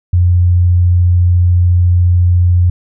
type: tone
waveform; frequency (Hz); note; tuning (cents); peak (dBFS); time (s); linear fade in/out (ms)
sine; 88.6; F2; +25; -6; 0.13-2.7; 5
effects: none